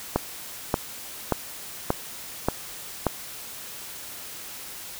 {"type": "click train", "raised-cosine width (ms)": 1, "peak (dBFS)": -6, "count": 6, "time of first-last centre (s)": [0.16, 3.067], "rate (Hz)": 1.72, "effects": ["white hiss -39 dBFS RMS until 4.99 s"]}